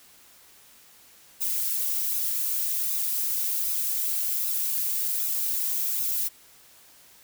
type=noise with flanger; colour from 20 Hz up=violet; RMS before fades=-27 dBFS; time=1.4-6.29 s; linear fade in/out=20 ms; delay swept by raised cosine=0.77 to 4.67 ms; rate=1.3 Hz; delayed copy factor=+0.55; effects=white hiss -54 dBFS RMS until 7.23 s